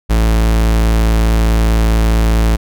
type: tone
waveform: 45% pulse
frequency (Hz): 55.3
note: A1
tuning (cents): +9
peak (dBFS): -9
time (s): 0.09-2.57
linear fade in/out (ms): 20
effects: none